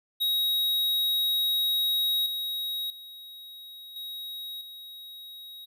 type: tone with level steps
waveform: square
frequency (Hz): 3800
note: A#7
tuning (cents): +33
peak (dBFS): -24 / -30 / -43 / -36 / -42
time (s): 0.2-5.66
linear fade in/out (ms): 20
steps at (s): 2.26 / 2.9 / 3.96 / 4.61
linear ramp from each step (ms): 2
effects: none